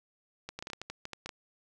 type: clicks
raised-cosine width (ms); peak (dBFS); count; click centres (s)
0.2; -22; 12; 0.49 / 0.59 / 0.625 / 0.671 / 0.701 / 0.733 / 0.816 / 0.9 / 1.054 / 1.133 / 1.26 / 1.292
effects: none